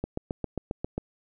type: click train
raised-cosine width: 2 ms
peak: -16 dBFS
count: 8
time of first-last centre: 0.04-0.98 s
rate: 7.45 Hz
effects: none

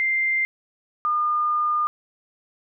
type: tone pair in turn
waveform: sine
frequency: 2093 / 1213 Hz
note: C7 / D#6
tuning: 0 / -44 cents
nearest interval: major sixth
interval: 944 cents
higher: first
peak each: -19 dBFS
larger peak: neither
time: 0-0.45 / 1.05-1.87 s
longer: second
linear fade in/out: 0 ms
effects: none

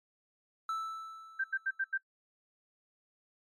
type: tone with exponential decay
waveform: triangle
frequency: 1318.5 Hz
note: E6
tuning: in tune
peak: -29 dBFS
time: 0.69-1.98 s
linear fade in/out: 2 ms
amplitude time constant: 280 ms
type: tone bursts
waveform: sine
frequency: 1568 Hz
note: G6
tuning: in tune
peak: -29 dBFS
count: 5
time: 1.39-1.978 s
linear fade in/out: 10 ms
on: 52 ms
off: 82 ms
effects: noise-tail reverb RT60 0.1 s tail -18 dB re dry + MP3 64 kbps

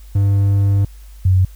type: tone pair in turn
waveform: triangle / sine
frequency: 99.6 / 93.04 Hz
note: G2 / F#2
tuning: +28 / +10 cents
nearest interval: minor second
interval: 118 cents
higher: first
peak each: -9 dBFS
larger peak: neither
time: 0.15-0.85 / 1.25-1.45 s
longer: first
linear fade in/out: 5 ms
effects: added 50 Hz sine -35 dBFS peak until 1.55 s + white hiss -51 dBFS RMS until 1.55 s

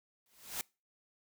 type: noise with exponential growth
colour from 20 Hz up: white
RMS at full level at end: -35 dBFS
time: 0.26-0.61 s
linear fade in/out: 1 ms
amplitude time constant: 74 ms
effects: noise-tail reverb RT60 0.3 s tail -25 dB re dry

